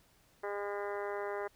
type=harmonic tone with a mistuned harmonic; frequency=203.1 Hz; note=G#3; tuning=38 cents flat; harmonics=2 / 3 / 4 / 5 / 6 / 7 / 8 / 9 / 10; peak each=-38 / -42 / -44 / -46 / -48 / -49 / -50 / -51 / -52 dBFS; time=0.43-1.48 s; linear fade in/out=10 ms; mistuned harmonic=10; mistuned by=-22 cents; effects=pink hiss -67 dBFS RMS until 1.55 s